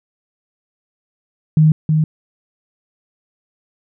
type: tone with echo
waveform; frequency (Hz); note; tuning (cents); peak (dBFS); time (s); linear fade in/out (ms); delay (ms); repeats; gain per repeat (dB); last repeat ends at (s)
sine; 155.56; D#3; 0; -7; 1.57-1.72; 2; 320; 1; -4; 2.04
effects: none